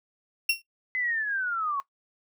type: tone with exponential decay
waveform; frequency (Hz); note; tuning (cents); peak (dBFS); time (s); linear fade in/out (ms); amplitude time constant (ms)
35% pulse; 2733; F7; -38; -16; 0.49-0.62; 5; 28
type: linear sweep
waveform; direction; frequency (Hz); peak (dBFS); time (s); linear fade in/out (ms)
sine; down; 2047 to 1089; -26; 0.95-1.8; 0
effects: noise-tail reverb RT60 0.1 s tail -17 dB re dry